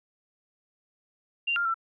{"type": "tone with pitch steps", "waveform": "sine", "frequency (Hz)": [2778, 1398, 1343], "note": ["F7", "F6", "E6"], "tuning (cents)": [-10, 1, 32], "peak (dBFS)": -24, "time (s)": [1.47, 1.743], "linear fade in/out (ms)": 10, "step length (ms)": 91, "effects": []}